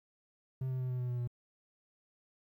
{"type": "tone with pitch steps", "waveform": "triangle", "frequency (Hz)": [130.81, 129.16, 127.53, 125.92, 124.33, 122.76, 121.21], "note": ["C3", "C3", "C3", "B2", "B2", "B2", "B2"], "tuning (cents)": [0, -22, -44, 34, 12, -10, -32], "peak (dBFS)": -31, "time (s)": [0.61, 1.275], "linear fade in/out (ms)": 5, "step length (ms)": 95, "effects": ["12-bit"]}